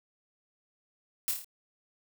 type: noise with echo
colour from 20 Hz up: blue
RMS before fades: -29 dBFS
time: 1.28-1.31 s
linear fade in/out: 0 ms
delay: 27 ms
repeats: 5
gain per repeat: -4 dB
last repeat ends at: 1.445 s
effects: none